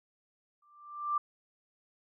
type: tone with exponential growth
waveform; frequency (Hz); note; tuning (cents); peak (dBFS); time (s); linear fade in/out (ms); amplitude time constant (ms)
sine; 1181; D6; +9; -25; 0.62-1.18; 5; 120
effects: none